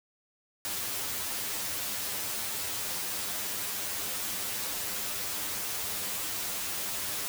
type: noise with comb filter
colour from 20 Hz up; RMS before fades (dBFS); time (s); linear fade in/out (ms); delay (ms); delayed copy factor
white; -34; 0.65-7.28; 0; 9.9; +0.95
effects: none